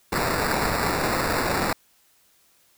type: noise with sample-and-hold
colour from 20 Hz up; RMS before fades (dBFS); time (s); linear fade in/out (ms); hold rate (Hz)
violet; -24; 0.12-1.73; 5; 3150
effects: white hiss -61 dBFS RMS until 2.77 s